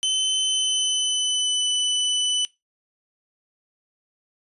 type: tone with pitch glide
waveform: sawtooth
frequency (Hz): 3051 to 2992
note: G7 to F#7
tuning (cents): -48 to +19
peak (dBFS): -17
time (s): 0.03-2.45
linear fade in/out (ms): 0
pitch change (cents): -33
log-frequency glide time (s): 0.43-1.68
effects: noise-tail reverb RT60 0.2 s tail -21 dB re dry + resampled to 24000 Hz